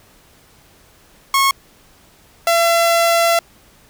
sawtooth tone pair in turn, 1092 / 676.2 Hz, C#6 / E5, -26 / +44 cents, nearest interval minor sixth, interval 830 cents, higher first, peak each -8 dBFS, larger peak neither, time 1.34-1.51 / 2.47-3.39 s, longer second, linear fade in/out 2 ms, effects pink hiss -50 dBFS RMS until 3.89 s

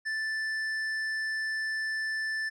sine tone with hard clipping, 1760 Hz, A6, in tune, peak -31 dBFS, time 0.05-2.5 s, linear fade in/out 20 ms, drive 7 dB, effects none

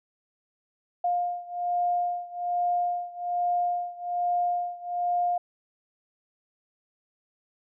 sine beating tone pair, 706 / 707.2 Hz, F5 / F5, +19 / +22 cents, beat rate 1.2 Hz, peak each -27 / -29 dBFS, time 1.04-5.38 s, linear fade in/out 5 ms, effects none

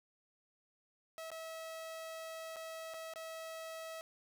sawtooth tone with dropouts, 647 Hz, E5, 32 cents flat, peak -40 dBFS, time 1.18-4.01 s, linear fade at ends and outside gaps 0 ms, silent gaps 1.304-1.316 / 2.56-2.566 / 2.937-2.942 / 3.137-3.159 s, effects none

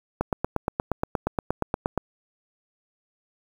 click train, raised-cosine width 1 ms, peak -9 dBFS, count 16, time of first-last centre 0.21-1.977 s, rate 8.49 Hz, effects 7-bit

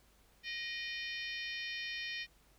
harmonic tone with a mistuned harmonic, 610 Hz, D#5, 34 cents flat, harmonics 3 / 4 / 5 / 6 / 7 / 8 / 9, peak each -43 / -43 / -46 / -50 / -50 / -53 / -51 dBFS, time 0.43-2.27 s, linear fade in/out 50 ms, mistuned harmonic 3, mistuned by +43 cents, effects added 50 Hz sine -68 dBFS peak until 2.58 s + pink hiss -68 dBFS RMS until 2.58 s

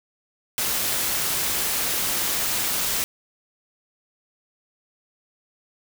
white noise with amplitude modulation, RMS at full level -23 dBFS, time 0.58-3.04 s, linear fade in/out 0 ms, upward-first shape sine, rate 207 Hz, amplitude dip 30%, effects none

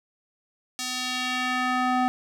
square tone with band-pass filter sweep, 252.8 Hz, B3, 41 cents sharp, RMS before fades -26 dBFS, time 0.79-2.08 s, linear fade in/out 0 ms, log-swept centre 6000 to 810 Hz, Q 1.1, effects none

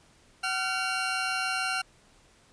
20% pulse tone pair together, 755 / 1383.9 Hz, F#5 / F6, +35 / -16 cents, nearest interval minor seventh, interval 1049 cents, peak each -27 / -24 dBFS, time 0.43-1.82 s, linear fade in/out 10 ms, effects pink hiss -60 dBFS RMS until 2.52 s + resampled to 22050 Hz

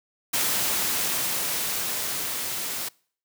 white noise with level ramp, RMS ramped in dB -24 to -31 dBFS, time 0.33-2.89 s, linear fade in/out 10 ms, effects noise-tail reverb RT60 0.5 s tail -25 dB re dry + high-pass 100 Hz 12 dB/octave

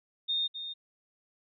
sine tone with echo, 3667 Hz, A#7, 29 cents flat, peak -27 dBFS, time 0.28-0.48 s, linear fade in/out 20 ms, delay 260 ms, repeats 1, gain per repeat -9 dB, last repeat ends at 0.74 s, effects none

